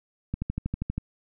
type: click train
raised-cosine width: 5 ms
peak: -16 dBFS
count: 9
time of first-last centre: 0.34-0.98 s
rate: 12.5 Hz
effects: none